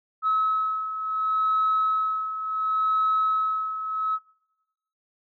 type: beating tone pair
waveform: sine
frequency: 1288 / 1288.7 Hz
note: E6 / E6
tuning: -41 / -40 cents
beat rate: 0.7 Hz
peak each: -28 / -22 dBFS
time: 0.22-4.19 s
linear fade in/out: 50 ms
effects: noise-tail reverb RT60 1.0 s tail -22 dB re dry + tanh soft clip ceiling -15 dBFS